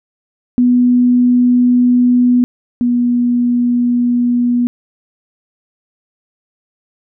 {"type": "tone pair in turn", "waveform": "sine", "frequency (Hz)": [246.3, 242.6], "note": ["B3", "B3"], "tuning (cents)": [-5, -31], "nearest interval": "unison", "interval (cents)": 26, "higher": "first", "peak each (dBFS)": [-7, -10], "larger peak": "first", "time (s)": [[0.58, 2.44], [2.81, 4.67]], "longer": "neither", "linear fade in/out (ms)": 0, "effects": []}